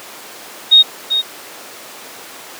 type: tone with echo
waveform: sine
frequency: 3729 Hz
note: A#7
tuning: in tune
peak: -3 dBFS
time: 0.71-0.83 s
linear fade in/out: 20 ms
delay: 390 ms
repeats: 1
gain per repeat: -9 dB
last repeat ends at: 1.22 s
effects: pink hiss -33 dBFS RMS until 2.59 s + high-pass 400 Hz 12 dB/octave